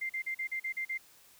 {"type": "tone bursts", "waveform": "sine", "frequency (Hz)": 2093, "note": "C7", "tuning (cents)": 0, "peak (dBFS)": -32, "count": 8, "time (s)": [0.01, 0.978], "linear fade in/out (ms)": 10, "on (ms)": 86, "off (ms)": 40, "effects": ["white hiss -60 dBFS RMS until 1.39 s"]}